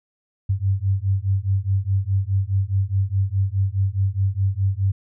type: beating tone pair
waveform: sine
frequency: 95 / 99.8 Hz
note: F#2 / G2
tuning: +46 / +32 cents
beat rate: 4.8 Hz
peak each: -21 / -21 dBFS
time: 0.49-4.92 s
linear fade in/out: 10 ms
effects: none